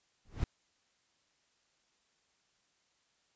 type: noise with exponential growth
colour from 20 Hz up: brown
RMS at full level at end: -29 dBFS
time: 0.25-0.44 s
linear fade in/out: 2 ms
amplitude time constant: 41 ms
effects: white hiss -74 dBFS RMS until 3.35 s + resampled to 16000 Hz